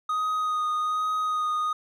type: tone with vibrato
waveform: triangle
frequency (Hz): 1245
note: D#6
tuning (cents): +1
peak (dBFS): -22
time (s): 0.09-1.73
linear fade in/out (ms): 5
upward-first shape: sine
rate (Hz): 1.2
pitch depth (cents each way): 15
effects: none